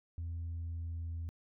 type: tone with pitch glide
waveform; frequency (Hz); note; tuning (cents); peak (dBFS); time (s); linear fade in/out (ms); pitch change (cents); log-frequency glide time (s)
sine; 83.9 to 83.13; E2 to E2; +31 to +15; -35; 0.18-1.29; 0; -16; 0.34-1.14
effects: tanh soft clip ceiling -35 dBFS